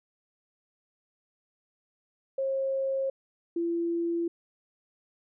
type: tone pair in turn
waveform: sine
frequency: 538 / 338.9 Hz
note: C5 / E4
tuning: +48 / +48 cents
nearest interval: minor sixth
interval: 800 cents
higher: first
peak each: -26 dBFS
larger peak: neither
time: 2.38-3.1 / 3.56-4.28 s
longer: neither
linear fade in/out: 5 ms
effects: none